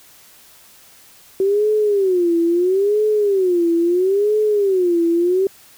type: tone with vibrato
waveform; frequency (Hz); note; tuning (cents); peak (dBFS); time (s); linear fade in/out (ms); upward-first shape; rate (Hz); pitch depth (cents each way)
sine; 379.1; F#4; +42; -13; 1.4-5.47; 2; sine; 0.75; 210
effects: white hiss -47 dBFS RMS until 5.77 s